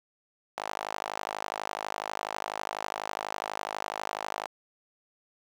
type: tone with high-pass filter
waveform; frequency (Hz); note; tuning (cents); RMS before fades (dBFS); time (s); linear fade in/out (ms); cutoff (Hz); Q
sawtooth; 52.1; G#1; +6; -36; 0.57-4.47; 10; 780; 2.6
effects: low-pass 8000 Hz 12 dB/octave + 9-bit